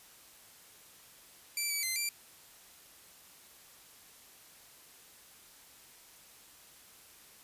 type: tone with pitch steps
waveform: 10% pulse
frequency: 2334 / 2290 / 2070 / 2355 Hz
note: D7 / D7 / C7 / D7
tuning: -11 / -44 / -19 / +4 cents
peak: -23 dBFS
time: 1.57-2.09 s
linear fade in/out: 2 ms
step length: 130 ms
effects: white hiss -57 dBFS RMS until 7.43 s + resampled to 32000 Hz

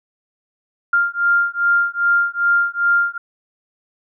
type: beating tone pair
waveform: sine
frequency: 1396.9 / 1399.4 Hz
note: F6 / F6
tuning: 0 / +3 cents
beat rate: 2.5 Hz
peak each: -17 dBFS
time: 0.93-3.18 s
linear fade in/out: 5 ms
effects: none

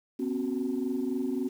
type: chord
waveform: sine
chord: B suspended second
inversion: none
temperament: equal with one note detuned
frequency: 246.9 / 270.5 / 370 Hz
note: B3 / C#4 / F#4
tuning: 0 / -42 / 0 cents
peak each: -31 / -30 / -33 dBFS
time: 0.19-1.49 s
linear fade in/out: 10 ms
effects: tanh soft clip ceiling -21 dBFS + 9-bit

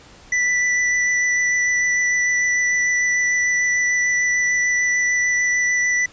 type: tone with vibrato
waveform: square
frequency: 1975.5 Hz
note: B6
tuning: in tune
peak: -17 dBFS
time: 0.32-6.06 s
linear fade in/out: 5 ms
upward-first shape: sine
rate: 6.7 Hz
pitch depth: 9 cents each way
effects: pink hiss -46 dBFS RMS until 6.12 s + resampled to 16000 Hz

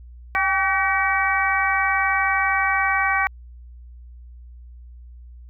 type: harmonic tone with a mistuned harmonic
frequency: 381 Hz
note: G4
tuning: 49 cents flat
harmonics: 2 / 3 / 4 / 5 / 6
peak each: -24 / -24 / -24 / -24 / -24 dBFS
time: 0.35-3.27 s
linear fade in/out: 0 ms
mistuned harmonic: 2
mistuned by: +56 cents
effects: added 60 Hz sine -39 dBFS peak until 5.49 s

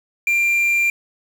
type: tone with quantisation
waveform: triangle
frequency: 2379 Hz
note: D7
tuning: 22 cents sharp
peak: -13 dBFS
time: 0.27-0.9 s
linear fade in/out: 2 ms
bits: 6
effects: none

